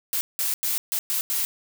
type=noise bursts at uneven times; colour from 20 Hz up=blue; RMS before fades=-25 dBFS; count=6; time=0.13-0.21 / 0.39-0.54 / 0.63-0.78 / 0.92-0.99 / 1.1-1.21 / 1.3-1.45 s; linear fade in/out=0 ms; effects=none